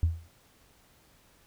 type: tone with exponential decay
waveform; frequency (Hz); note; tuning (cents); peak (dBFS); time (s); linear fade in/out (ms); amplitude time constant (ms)
sine; 82.7; E2; +6; -17; 0.03-0.28; 0; 54
effects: tanh soft clip ceiling -17 dBFS + pink hiss -62 dBFS RMS until 1.46 s